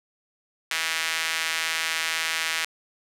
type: tone with high-pass filter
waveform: sawtooth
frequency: 162 Hz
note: E3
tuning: 30 cents flat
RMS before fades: -27 dBFS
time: 0.71-2.65 s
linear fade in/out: 2 ms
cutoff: 2000 Hz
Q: 1.4
effects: low-pass 12000 Hz 12 dB/octave + 8-bit